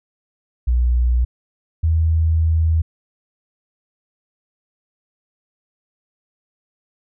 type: tone pair in turn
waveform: sine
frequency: 60.8 / 80.79 Hz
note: B1 / E2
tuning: -26 / -34 cents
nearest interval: perfect fourth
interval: 492 cents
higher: second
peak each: -13 dBFS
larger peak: neither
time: 0.67-1.25 / 1.83-2.82 s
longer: second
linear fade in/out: 10 ms
effects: none